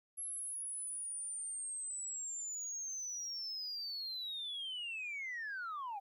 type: linear sweep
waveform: sine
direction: down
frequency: 11175 to 764 Hz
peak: -38 dBFS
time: 0.17-6 s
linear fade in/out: 20 ms
effects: tanh soft clip ceiling -37 dBFS + 13-bit